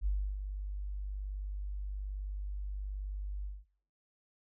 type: tone with ADSR envelope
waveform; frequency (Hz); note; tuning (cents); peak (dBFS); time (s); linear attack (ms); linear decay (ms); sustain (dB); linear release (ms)
sine; 49.41; G1; +14; -27; 0.01-3.65; 52; 310; -8; 200
effects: noise-tail reverb RT60 0.6 s tail -25 dB re dry